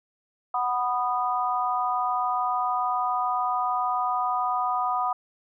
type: chord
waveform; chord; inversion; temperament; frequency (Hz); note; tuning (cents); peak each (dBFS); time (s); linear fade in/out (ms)
sine; B major; second; just; 740.8 / 987.8 / 1234.7; F#5 / B5 / D#6; +2 / 0 / -14; -27 / -28 / -27; 0.54-5.13; 5
effects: none